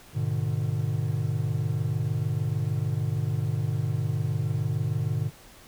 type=chord; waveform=triangle; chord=G# diminished; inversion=none; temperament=equal with one note detuned; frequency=103.83 / 123.47 / 150.18 Hz; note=G#2 / B2 / D3; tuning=0 / 0 / +39 cents; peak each=-27 dBFS; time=0.13-5.31 s; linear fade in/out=50 ms; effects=pink hiss -51 dBFS RMS until 5.67 s